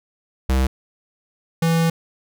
square tone pair in turn, 65.41 / 165.11 Hz, C2 / E3, 0 / +3 cents, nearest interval octave + major third, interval 1603 cents, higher second, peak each -16 dBFS, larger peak neither, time 0.49-0.67 / 1.62-1.9 s, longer second, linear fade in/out 5 ms, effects none

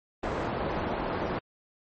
white low-pass noise, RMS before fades -31 dBFS, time 0.23-1.39 s, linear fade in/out 5 ms, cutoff 820 Hz, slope 12 dB/octave, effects MP3 32 kbps

